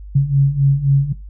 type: beating tone pair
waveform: sine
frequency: 136.5 / 140.3 Hz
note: C#3 / C#3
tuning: -26 / +21 cents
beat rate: 3.8 Hz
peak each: -16 / -12 dBFS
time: 0.15-1.13 s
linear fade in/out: 10 ms
effects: noise-tail reverb RT60 0.2 s tail -17 dB re dry + added 50 Hz sine -31 dBFS peak until 1.29 s